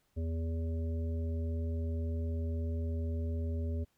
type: harmonic tone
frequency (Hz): 81.9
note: E2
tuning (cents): -11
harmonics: 1 / 3 / 5 / 7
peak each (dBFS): -32 / -42 / -46 / -49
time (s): 0.16-3.85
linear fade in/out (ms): 20
effects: pink hiss -75 dBFS RMS until 3.97 s